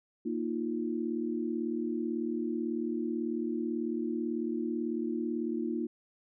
sine chord, Bb suspended fourth, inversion none, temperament equal, 233.1 / 311.1 / 349.2 Hz, Bb3 / Eb4 / F4, 0 / 0 / 0 cents, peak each -34 / -35 / -35 dBFS, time 0.25-5.87 s, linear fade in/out 10 ms, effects none

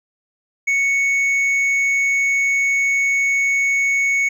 sine tone with hard clipping, 2217 Hz, C#7, in tune, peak -16 dBFS, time 0.67-4.29 s, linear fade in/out 10 ms, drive 4 dB, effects none

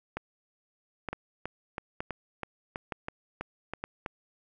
two click trains, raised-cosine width 0.5 ms, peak -19 / -18 dBFS, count 10 / 5, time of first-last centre 1.13-4.062 / 0.17-3.84 s, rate 3.07 / 1.09 Hz, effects none

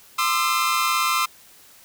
sawtooth tone cluster, 1044 / 1209 / 1327 Hz, C6 / D6 / E6, -4 / +50 / +11 cents, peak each -20 dBFS, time 0.18-1.26 s, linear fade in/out 10 ms, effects white hiss -50 dBFS RMS until 1.84 s

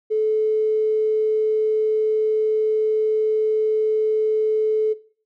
triangle tone with tanh clipping, 433.3 Hz, A4, 27 cents flat, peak -17 dBFS, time 0.1-4.94 s, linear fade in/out 20 ms, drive 3 dB, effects noise-tail reverb RT60 0.5 s tail -18 dB re dry

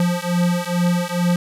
square beating tone pair, 174.61 / 176.91 Hz, F3 / F3, 0 / +23 cents, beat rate 2.3 Hz, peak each -21 dBFS, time 0-1.36 s, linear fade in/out 2 ms, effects resampled to 32000 Hz + 7-bit

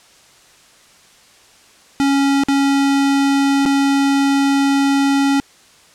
square tone with dropouts, 277.2 Hz, C#4, in tune, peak -13 dBFS, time 2-5.4 s, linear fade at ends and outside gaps 0 ms, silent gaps 2.436-2.485 / 3.654-3.66 s, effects white hiss -48 dBFS RMS until 5.94 s + low-pass 8000 Hz 12 dB/octave

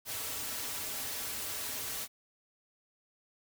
white noise with comb filter, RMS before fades -38 dBFS, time 0.05-2.08 s, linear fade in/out 50 ms, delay 5.6 ms, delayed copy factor -0.65, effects none

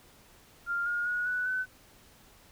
sine tone with pitch steps, 1396.9 / 1424.6 / 1452.9 / 1481.7 / 1511.1 Hz, F6 / F6 / F#6 / F#6 / F#6, 0 / +34 / -32 / +2 / +36 cents, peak -28 dBFS, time 0.66-1.66 s, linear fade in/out 50 ms, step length 200 ms, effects pink hiss -58 dBFS RMS until 2.51 s

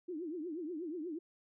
sine tone with vibrato, 329.6 Hz, E4, in tune, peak -38 dBFS, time 0.08-1.19 s, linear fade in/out 10 ms, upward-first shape triangle, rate 8.3 Hz, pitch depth 230 cents each way, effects none

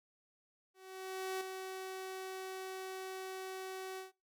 sawtooth tone with ADSR envelope, 377.7 Hz, F#4, 36 cents sharp, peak -32 dBFS, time 0.74-4.12 s, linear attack 670 ms, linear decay 3 ms, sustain -6 dB, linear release 140 ms, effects noise-tail reverb RT60 0.2 s tail -18 dB re dry

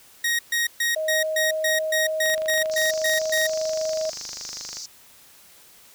sawtooth tone bursts, 1878 Hz, A#6, 12 cents sharp, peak -17 dBFS, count 12, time 0.24-3.47 s, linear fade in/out 5 ms, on 150 ms, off 130 ms
sine tone with pitch glide, 628 to 631.6 Hz, D#5 to D#5, +16 to +26 cents, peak -23 dBFS, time 0.96-4.1 s, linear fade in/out 5 ms, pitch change +10 cents, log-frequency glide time 1.16-3.74 s
click train, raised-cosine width 0.2 ms, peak -20 dBFS, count 64, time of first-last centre 2.26-4.77 s, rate 25.1 Hz
pink band-pass noise, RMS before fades -36 dBFS, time 2.71-4.86 s, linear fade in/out 5 ms, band 4800 to 6500 Hz, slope 48 dB/octave
effects white hiss -51 dBFS RMS until 5.94 s

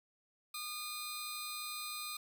15% pulse tone pair together, 1221 / 4107 Hz, D#6 / C8, -33 / -33 cents, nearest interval octave + major sixth, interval 2100 cents, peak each -37 / -37 dBFS, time 0.54-2.17 s, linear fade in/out 5 ms, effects none

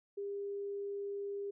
sine tone, 401.8 Hz, G4, 43 cents sharp, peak -37 dBFS, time 0.17-1.51 s, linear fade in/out 10 ms, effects none

